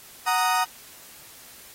35% pulse chord, D# minor, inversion first, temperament equal, 740 / 932.3 / 1244.5 Hz, F#5 / A#5 / D#6, 0 / 0 / 0 cents, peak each -23 dBFS, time 0.26-0.65 s, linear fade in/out 20 ms, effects white hiss -47 dBFS RMS until 1.74 s + AAC 48 kbps

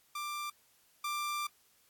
sawtooth tone pair in turn, 1183 / 1183 Hz, D6 / D6, +12 / +12 cents, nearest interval unison, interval 0 cents, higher neither, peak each -33 / -30 dBFS, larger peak second, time 0.15-0.5 / 1.04-1.47 s, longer second, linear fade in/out 5 ms, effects white hiss -68 dBFS RMS until 1.89 s + AAC 64 kbps

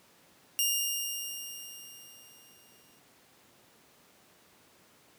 10% pulse tone with exponential decay, 2822 Hz, F7, 17 cents sharp, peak -16 dBFS, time 0.59-2.99 s, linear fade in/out 0 ms, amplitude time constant 520 ms, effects pink hiss -61 dBFS RMS until 5.18 s + high-pass 150 Hz 12 dB/octave

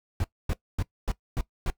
brown noise bursts, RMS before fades -26 dBFS, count 6, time 0.2-1.702 s, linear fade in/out 2 ms, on 42 ms, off 250 ms, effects noise-tail reverb RT60 0.1 s tail -19 dB re dry

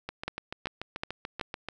two click trains, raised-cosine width 0.3 ms, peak -15 / -19 dBFS, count 4 / 12, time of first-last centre 0.28-1.412 / 0.09-1.687 s, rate 2.65 / 6.89 Hz, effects none

